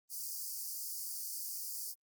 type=high-pass noise; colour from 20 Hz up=white; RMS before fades=-41 dBFS; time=0.09-1.95 s; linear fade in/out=50 ms; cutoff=4600 Hz; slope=96 dB/octave; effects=Opus 24 kbps